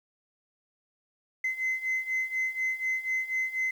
sine beating tone pair, 2050 / 2054.1 Hz, C7 / C7, -36 / -32 cents, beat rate 4.1 Hz, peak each -31 / -28 dBFS, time 1.44-3.71 s, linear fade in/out 5 ms, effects tanh soft clip ceiling -23 dBFS + 9-bit

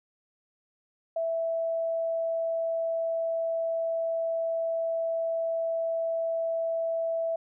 sine tone, 659.3 Hz, E5, in tune, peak -26 dBFS, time 1.16-7.36 s, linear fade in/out 5 ms, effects none

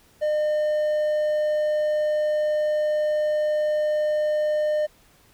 triangle tone, 606 Hz, D#5, 46 cents flat, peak -18 dBFS, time 0.21-4.87 s, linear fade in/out 20 ms, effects pink hiss -57 dBFS RMS until 5.33 s

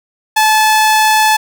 sawtooth tone, 866 Hz, A5, 28 cents flat, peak -4 dBFS, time 0.36-1.37 s, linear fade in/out 10 ms, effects none

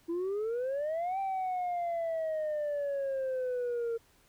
sine exponential two-way sweep, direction up then down, 329.6 to 784 to 457.1 Hz, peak -28 dBFS, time 0.08-3.98 s, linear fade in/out 20 ms, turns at 1.19 s, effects tanh soft clip ceiling -29 dBFS + pink hiss -65 dBFS RMS until 4.28 s

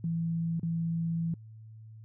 sine tone with dropouts, 166 Hz, E3, 12 cents sharp, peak -28 dBFS, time 0.04-1.34 s, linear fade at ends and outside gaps 2 ms, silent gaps 0.596-0.631 s, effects added 110 Hz sine -46 dBFS peak until 2.04 s

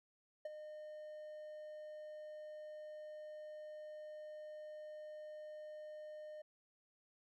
triangle tone with ADSR envelope, 610 Hz, D#5, 34 cents flat, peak -37 dBFS, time 0.45-6.42 s, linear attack 5 ms, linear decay 25 ms, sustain -9 dB, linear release 7 ms, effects none

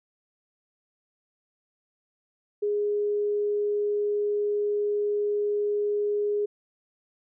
sine tone, 413.8 Hz, G#4, 6 cents flat, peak -23 dBFS, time 2.62-6.46 s, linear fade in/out 10 ms, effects none

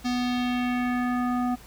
square tone with low-pass filter sweep, 246.9 Hz, B3, in tune, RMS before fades -26 dBFS, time 0.04-1.56 s, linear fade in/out 20 ms, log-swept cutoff 5300 to 960 Hz, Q 2, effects added 56 Hz sine -48 dBFS peak until 1.66 s + pink hiss -50 dBFS RMS until 1.66 s

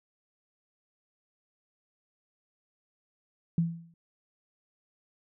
sine tone with exponential decay, 167.3 Hz, E3, 26 cents sharp, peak -20 dBFS, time 3.58-3.94 s, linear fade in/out 2 ms, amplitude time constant 78 ms, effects none

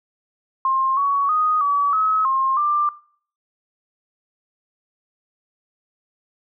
sine tone with pitch steps, 1061 / 1122 / 1244 / 1142 / 1282 / 1065 / 1186 Hz, C6 / C#6 / D#6 / D6 / E6 / C6 / D6, +24 / +21 / -1 / -49 / -49 / +30 / +17 cents, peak -16 dBFS, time 0.65-2.89 s, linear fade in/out 2 ms, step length 320 ms, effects noise-tail reverb RT60 0.5 s tail -19 dB re dry

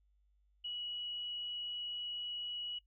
sine tone, 2924 Hz, F#7, 21 cents flat, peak -39 dBFS, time 0.64-2.79 s, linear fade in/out 10 ms, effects noise-tail reverb RT60 0.1 s tail -20 dB re dry + added 50 Hz sine -69 dBFS peak until 2.86 s

